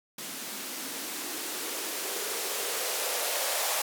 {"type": "noise with band-pass filter sweep", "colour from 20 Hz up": "violet", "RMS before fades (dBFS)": -33, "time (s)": [0.18, 3.82], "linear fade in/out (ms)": 5, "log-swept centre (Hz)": [210, 650], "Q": 3.2, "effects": []}